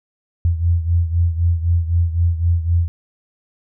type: beating tone pair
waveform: sine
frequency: 84.2 / 88.1 Hz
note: E2 / F2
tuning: +37 / +16 cents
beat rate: 3.9 Hz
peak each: -15 / -20 dBFS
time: 0.45-2.88 s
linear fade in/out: 0 ms
effects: none